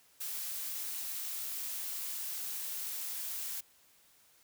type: noise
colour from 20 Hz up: blue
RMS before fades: -39 dBFS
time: 0.2-3.61 s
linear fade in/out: 10 ms
effects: white hiss -65 dBFS RMS until 4.43 s